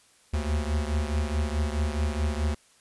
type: beating tone pair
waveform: square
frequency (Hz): 73.42 / 78.12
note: D2 / D#2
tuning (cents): 0 / +8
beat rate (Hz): 4.7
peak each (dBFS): -27 / -31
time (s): 0.33-2.55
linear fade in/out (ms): 10
effects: white hiss -60 dBFS RMS until 2.8 s + resampled to 24000 Hz